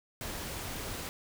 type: noise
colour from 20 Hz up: pink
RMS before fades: -39 dBFS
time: 0.21-1.09 s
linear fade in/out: 0 ms
effects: none